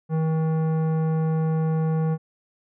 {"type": "tone with tanh clipping", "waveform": "triangle", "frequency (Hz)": 159.4, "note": "D#3", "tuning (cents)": 42, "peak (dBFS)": -22, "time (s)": [0.09, 2.18], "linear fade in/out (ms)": 50, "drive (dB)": 18, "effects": []}